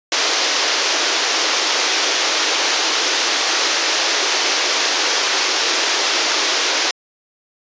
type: band-pass noise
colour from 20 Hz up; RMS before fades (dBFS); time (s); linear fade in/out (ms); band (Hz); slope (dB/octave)
white; -18; 0.12-6.91; 2; 300 to 6300; 48
effects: resampled to 16000 Hz